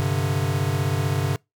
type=chord; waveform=square; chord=G suspended fourth; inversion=none; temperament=equal; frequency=98 / 130.81 / 146.83 Hz; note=G2 / C3 / D3; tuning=0 / 0 / 0 cents; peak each=-26 / -26 / -26 dBFS; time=0-1.36 s; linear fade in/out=0 ms; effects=noise-tail reverb RT60 0.2 s tail -25 dB re dry